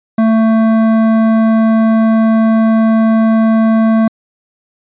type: tone with hard clipping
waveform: triangle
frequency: 222.7 Hz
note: A3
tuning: 21 cents sharp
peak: -9 dBFS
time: 0.18-4.08 s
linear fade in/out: 5 ms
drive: 16 dB
effects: resampled to 8000 Hz